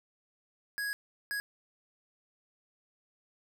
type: tone bursts at uneven times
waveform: square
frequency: 1661.2 Hz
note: G#6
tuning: in tune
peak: -33 dBFS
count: 2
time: 0.78-0.93 / 1.31-1.4 s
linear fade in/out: 0 ms
effects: none